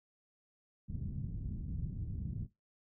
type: low-pass noise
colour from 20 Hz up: white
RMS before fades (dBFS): -40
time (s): 0.88-2.47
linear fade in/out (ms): 20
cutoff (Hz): 170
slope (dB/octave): 24
effects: noise-tail reverb RT60 0.2 s tail -17 dB re dry